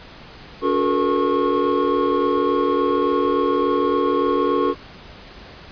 triangle tone cluster, 285.2 / 366.6 / 433.6 / 477.1 / 1091 Hz, C#4 / F#4 / A4 / A#4 / C#6, +49 / -16 / -25 / +40 / -28 cents, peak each -21 dBFS, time 0.61-4.75 s, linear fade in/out 50 ms, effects pink hiss -41 dBFS RMS until 5.71 s + resampled to 11025 Hz

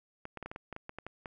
clicks, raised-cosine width 0.5 ms, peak -26 dBFS, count 12, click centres 0.254 / 0.373 / 0.427 / 0.46 / 0.515 / 0.561 / 0.727 / 0.764 / 0.894 / 0.986 / 1.066 / 1.258 s, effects none

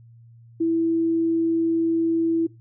sine tone, 329.6 Hz, E4, in tune, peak -18 dBFS, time 0.6-2.47 s, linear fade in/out 10 ms, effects noise-tail reverb RT60 0.2 s tail -18 dB re dry + added 116 Hz sine -46 dBFS peak until 2.6 s

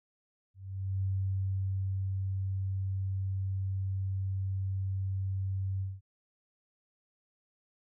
sine tone with ADSR envelope, 96 Hz, G2, 36 cents flat, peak -28 dBFS, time 0.54-6.01 s, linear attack 480 ms, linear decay 1100 ms, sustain -2 dB, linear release 200 ms, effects none

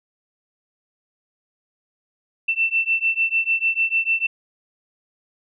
sine beating tone pair, 2676 / 2682.7 Hz, E7 / E7, +25 / +30 cents, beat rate 6.7 Hz, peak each -21 dBFS, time 2.48-4.27 s, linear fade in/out 10 ms, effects none

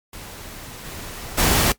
pink noise with level steps, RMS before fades -37 / -34 / -17 dBFS, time 0.13-1.72 s, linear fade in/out 2 ms, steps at 0.84 / 1.37 s, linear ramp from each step 20 ms, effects noise-tail reverb RT60 0.1 s tail -17 dB re dry + MP3 96 kbps

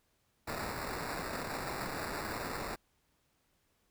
white noise with sample-and-hold, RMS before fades -39 dBFS, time 0.47-2.76 s, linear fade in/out 10 ms, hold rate 3150 Hz, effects pink hiss -75 dBFS RMS until 3.9 s

